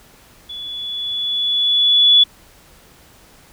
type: tone with level ramp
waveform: sine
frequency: 3424 Hz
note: A7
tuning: 48 cents flat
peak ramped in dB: -28 to -6 dBFS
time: 0.49-2.24 s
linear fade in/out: 10 ms
effects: pink hiss -48 dBFS RMS until 3.52 s